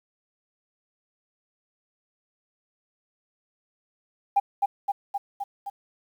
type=tone with echo; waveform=sine; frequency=802 Hz; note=G5; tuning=39 cents sharp; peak=-15 dBFS; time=4.36-4.4 s; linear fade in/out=10 ms; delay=260 ms; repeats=5; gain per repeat=-3 dB; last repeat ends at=5.7 s; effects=tanh soft clip ceiling -12 dBFS + 9-bit